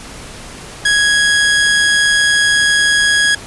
sawtooth tone with amplitude modulation, 1661.2 Hz, G#6, in tune, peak -5 dBFS, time 0.85-3.35 s, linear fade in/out 5 ms, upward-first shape sine, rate 150 Hz, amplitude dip 25%, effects pink hiss -32 dBFS RMS until 3.46 s + resampled to 24000 Hz

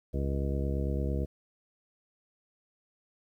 harmonic tone, 68.9 Hz, C#2, 10 cents flat, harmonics 1 / 2 / 3 / 4 / 5 / 6 / 7 / 9, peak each -30 / -35 / -38 / -41 / -40 / -43 / -40 / -44 dBFS, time 0.13-1.26 s, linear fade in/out 20 ms, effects 11-bit

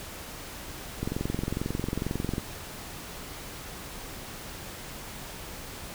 click train, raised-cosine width 3 ms, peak -16 dBFS, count 31, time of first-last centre 1.03-2.381 s, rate 22.2 Hz, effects pink hiss -41 dBFS RMS until 5.94 s

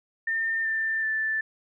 sine tone with pitch steps, 1808 / 1784.1 / 1760.6 Hz, A6 / A6 / A6, +47 / +24 / +1 cents, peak -24 dBFS, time 0.27-1.41 s, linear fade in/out 5 ms, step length 380 ms, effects none

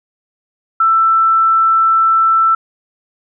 sine tone, 1330 Hz, E6, 15 cents sharp, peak -8 dBFS, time 0.8-2.55 s, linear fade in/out 5 ms, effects none

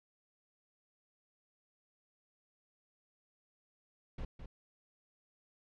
brown noise with echo, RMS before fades -40 dBFS, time 4.18-4.25 s, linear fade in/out 5 ms, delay 210 ms, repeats 1, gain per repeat -7 dB, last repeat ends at 4.46 s, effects low-pass 4000 Hz 12 dB/octave

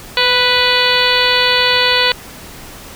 harmonic tone with a mistuned harmonic, 493.9 Hz, B4, in tune, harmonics 1 / 2 / 3 / 4 / 5 / 6 / 7 / 8 / 9, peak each -19 / -19 / -19 / -19 / -19 / -19 / -19 / -19 / -19 dBFS, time 0.17-2.12 s, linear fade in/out 2 ms, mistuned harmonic 1, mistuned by +20 cents, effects pink hiss -34 dBFS RMS until 2.95 s

